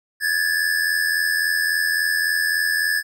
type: tone pair together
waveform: square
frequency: 1661.2 / 1744.8 Hz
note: G#6 / A6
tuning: 0 / -15 cents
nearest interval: minor second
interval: 85 cents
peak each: -22 / -22 dBFS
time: 0.2-3.03 s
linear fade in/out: 50 ms
effects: none